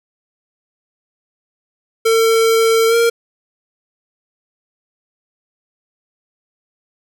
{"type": "tone with pitch glide", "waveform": "square", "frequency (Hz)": [451.7, 464.7], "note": ["A4", "A#4"], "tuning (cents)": [45, -5], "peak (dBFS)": -11, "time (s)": [2.05, 3.1], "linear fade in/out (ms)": 10, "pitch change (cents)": 50, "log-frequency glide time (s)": [2.88, 2.95], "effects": []}